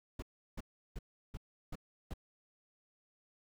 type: noise bursts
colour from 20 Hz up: brown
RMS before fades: -41 dBFS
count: 6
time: 0.19-2.138 s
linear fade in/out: 5 ms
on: 33 ms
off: 350 ms
effects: none